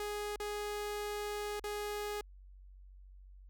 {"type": "tone with dropouts", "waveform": "sawtooth", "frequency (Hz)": 415.4, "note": "G#4", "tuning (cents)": 0, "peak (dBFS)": -33, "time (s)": [0, 2.21], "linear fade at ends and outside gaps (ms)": 2, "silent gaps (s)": [[0.36, 0.4], [1.596, 1.64]], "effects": ["added 47 Hz sine -52 dBFS peak until 3.49 s"]}